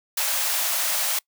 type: high-pass noise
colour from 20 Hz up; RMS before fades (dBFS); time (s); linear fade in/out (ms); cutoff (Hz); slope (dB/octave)
white; -24; 0.17-1.19; 5; 530; 96
effects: noise-tail reverb RT60 0.1 s tail -25 dB re dry